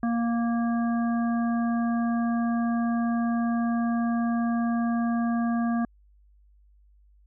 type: harmonic tone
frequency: 233.7 Hz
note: A#3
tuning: 5 cents sharp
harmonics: 1 / 3 / 5 / 7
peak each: -23 / -33 / -37 / -40 dBFS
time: 0.03-5.85 s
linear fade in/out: 2 ms
effects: added 50 Hz sine -55 dBFS peak until 7.26 s